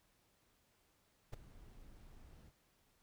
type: noise with ADSR envelope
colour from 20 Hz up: brown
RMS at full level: -39 dBFS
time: 1.32-2.52 s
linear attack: 18 ms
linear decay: 8 ms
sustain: -19 dB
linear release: 43 ms
effects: pink hiss -75 dBFS RMS until 3.02 s